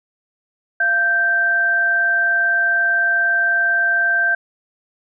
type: tone pair together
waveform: sine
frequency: 688.4 / 1566 Hz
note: F5 / G6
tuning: -25 / -2 cents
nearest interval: octave + major second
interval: 1423 cents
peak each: -25 / -14 dBFS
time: 0.8-4.35 s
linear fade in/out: 5 ms
effects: none

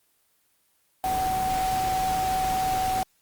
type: tone in noise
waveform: sine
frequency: 754 Hz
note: F#5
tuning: 32 cents sharp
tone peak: -23 dBFS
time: 1.04-3.03 s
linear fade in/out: 0 ms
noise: pink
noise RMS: -33 dBFS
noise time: 1.04-3.03 s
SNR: +7 dB
effects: white hiss -67 dBFS RMS until 3.21 s + Opus 24 kbps

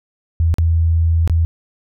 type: tone with dropouts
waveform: sine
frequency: 82.41 Hz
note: E2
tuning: in tune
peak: -11 dBFS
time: 0.4-1.45 s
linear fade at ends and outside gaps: 0 ms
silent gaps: 0.541-0.584 / 1.276-1.297 s
effects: none

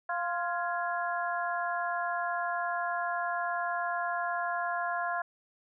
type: harmonic tone with a mistuned harmonic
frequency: 348.5 Hz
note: F4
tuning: 4 cents flat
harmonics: 2 / 3 / 4 / 5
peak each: -33 / -35 / -36 / -37 dBFS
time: 0.09-5.22 s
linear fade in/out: 5 ms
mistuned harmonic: 5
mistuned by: -70 cents
effects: none

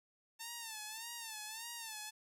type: tone with vibrato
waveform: 5% pulse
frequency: 896 Hz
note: A5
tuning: 31 cents sharp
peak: -32 dBFS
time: 0.39-2.11 s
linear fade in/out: 20 ms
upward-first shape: sine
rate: 1.7 Hz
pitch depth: 96 cents each way
effects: none

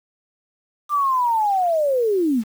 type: linear sweep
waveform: sine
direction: down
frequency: 1197 to 204.3 Hz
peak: -16 dBFS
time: 0.89-2.44 s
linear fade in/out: 50 ms
effects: 7-bit

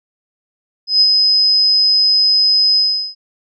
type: tone with ADSR envelope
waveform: sine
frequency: 5050 Hz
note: D#8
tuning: 25 cents sharp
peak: -6 dBFS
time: 0.87-3.15 s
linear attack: 140 ms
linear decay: 51 ms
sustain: -3 dB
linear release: 380 ms
effects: none

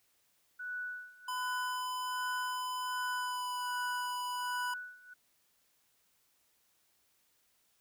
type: tone with tremolo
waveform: sine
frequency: 1480 Hz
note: F#6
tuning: in tune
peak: -36 dBFS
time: 0.59-5.14 s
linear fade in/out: 10 ms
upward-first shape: sine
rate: 1.3 Hz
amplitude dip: 90%
type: tone with pitch glide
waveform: square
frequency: 1007 to 988.6 Hz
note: B5 to B5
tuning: +33 to +1 cents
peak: -36 dBFS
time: 1.28-4.74 s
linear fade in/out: 5 ms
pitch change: -32 cents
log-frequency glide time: 2.94-3.69 s
effects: white hiss -73 dBFS RMS until 7.8 s

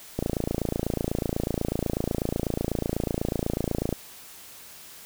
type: click train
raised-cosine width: 2 ms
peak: -12 dBFS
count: 106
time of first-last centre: 0.19-3.927 s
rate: 28.1 Hz
effects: white hiss -46 dBFS RMS until 5.05 s

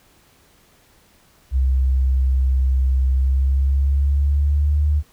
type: tone with pitch glide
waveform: sine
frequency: 65.4 to 74.26 Hz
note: C2 to D2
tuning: 0 to +20 cents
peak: -14 dBFS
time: 1.51-5.03 s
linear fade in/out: 50 ms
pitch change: +220 cents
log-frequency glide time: 3.11-4.87 s
effects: pink hiss -55 dBFS RMS until 5.12 s

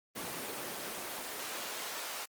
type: noise with high-pass filter sweep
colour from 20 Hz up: pink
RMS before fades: -40 dBFS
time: 0.15-2.26 s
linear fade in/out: 20 ms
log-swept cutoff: 230 to 680 Hz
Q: 0.71
effects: Opus 24 kbps

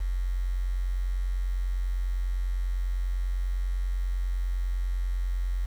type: tone with quantisation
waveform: sine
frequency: 45.02 Hz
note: F#1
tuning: 47 cents flat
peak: -25 dBFS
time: 0-5.66 s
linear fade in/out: 10 ms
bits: 8
effects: none

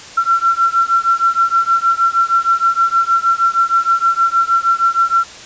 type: beating tone pair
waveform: sine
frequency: 1354 / 1360.4 Hz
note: E6 / F6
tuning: +46 / -46 cents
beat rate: 6.4 Hz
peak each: -14 dBFS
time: 0.17-5.24 s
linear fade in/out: 10 ms
effects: white hiss -34 dBFS RMS until 5.45 s + resampled to 16000 Hz

